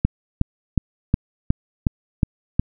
click train, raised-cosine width 5 ms, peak -3 dBFS, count 8, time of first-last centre 0.05-2.595 s, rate 2.75 Hz, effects none

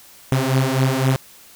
sawtooth beating tone pair, 130.1 / 134 Hz, C3 / C3, -9 / +42 cents, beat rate 3.9 Hz, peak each -15 dBFS, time 0.32-1.16 s, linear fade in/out 0 ms, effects white hiss -46 dBFS RMS until 1.55 s

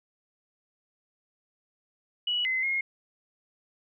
sine tone with pitch steps, 2934 / 2049 / 2148 Hz, F#7 / C7 / C7, -15 / -37 / +45 cents, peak -25 dBFS, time 2.27-2.81 s, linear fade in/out 5 ms, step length 180 ms, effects none

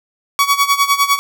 sawtooth tone with tremolo, 1127 Hz, C#6, 28 cents sharp, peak -5 dBFS, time 0.39-1.19 s, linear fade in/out 0 ms, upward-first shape sine, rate 9.9 Hz, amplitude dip 80%, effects none

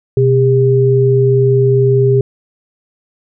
sine tone pair together, 126.59 / 401.9 Hz, B2 / G4, +43 / +43 cents, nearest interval octave + minor sixth, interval 2000 cents, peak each -10 dBFS, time 0.17-2.21 s, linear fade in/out 2 ms, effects none

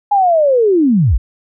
sine linear sweep, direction down, 834 to 37.72 Hz, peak -8 dBFS, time 0.11-1.18 s, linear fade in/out 10 ms, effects none

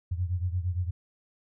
sine beating tone pair, 87.31 / 96.01 Hz, F2 / G2, 0 / -35 cents, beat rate 8.7 Hz, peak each -28 / -32 dBFS, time 0.11-0.91 s, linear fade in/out 10 ms, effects none

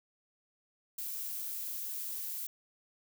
violet noise, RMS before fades -39 dBFS, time 0.98-2.47 s, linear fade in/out 5 ms, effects none

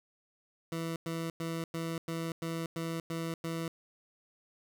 20% pulse tone bursts, 164.81 Hz, E3, in tune, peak -29 dBFS, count 9, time 0.72-3.68 s, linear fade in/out 2 ms, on 240 ms, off 100 ms, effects none

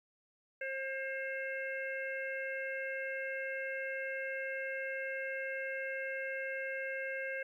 harmonic tone, 534 Hz, C5, 35 cents sharp, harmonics 1 / 3 / 4 / 5, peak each -40 / -40 / -43 / -48 dBFS, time 0.61-7.43 s, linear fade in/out 5 ms, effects 12-bit

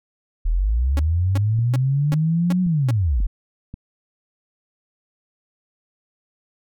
sine linear two-way sweep, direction up then down, 36.71 to 185 to 36.71 Hz, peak -16 dBFS, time 0.45-3.27 s, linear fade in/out 10 ms, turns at 2.62 s
sawtooth tone bursts, 276.9 Hz, C#4, 2 cents flat, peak -21 dBFS, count 6, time 0.97-2.908 s, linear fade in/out 0 ms, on 23 ms, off 360 ms
click train, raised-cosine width 5 ms, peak -21 dBFS, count 5, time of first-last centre 1.59-3.741 s, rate 1.86 Hz
effects none

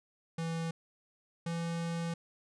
square tone pair in turn, 164.81 / 167.98 Hz, E3 / E3, 0 / +33 cents, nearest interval unison, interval 33 cents, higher second, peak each -34 / -34 dBFS, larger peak neither, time 0.38-0.71 / 1.46-2.14 s, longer second, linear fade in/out 5 ms, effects resampled to 22050 Hz

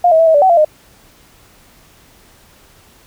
sine tone with pitch steps, 706 / 642 / 656 / 642 / 580 / 756 / 684 / 613 Hz, F5 / E5 / E5 / E5 / D5 / F#5 / F5 / D#5, +19 / -46 / -9 / -46 / -22 / +37 / -36 / -26 cents, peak -6 dBFS, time 0.04-0.648 s, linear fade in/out 5 ms, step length 76 ms, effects pink hiss -47 dBFS RMS until 3.06 s

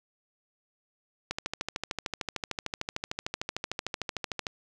click train, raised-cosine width 0.2 ms, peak -14 dBFS, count 43, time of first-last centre 1.31-4.468 s, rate 13.3 Hz, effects none

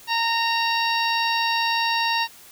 harmonic tone with a mistuned harmonic, 921 Hz, A#5, 21 cents flat, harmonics 1 / 2 / 3 / 4 / 5 / 6, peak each -23 / -27 / -27 / -29 / -30 / -32 dBFS, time 0.07-2.28 s, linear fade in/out 50 ms, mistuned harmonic 4, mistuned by +58 cents, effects white hiss -47 dBFS RMS until 2.51 s

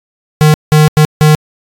square tone bursts at uneven times, 152.9 Hz, D#3, 30 cents flat, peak -4 dBFS, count 4, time 0.41-0.54 / 0.72-0.88 / 0.97-1.05 / 1.21-1.35 s, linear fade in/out 0 ms, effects AAC 64 kbps

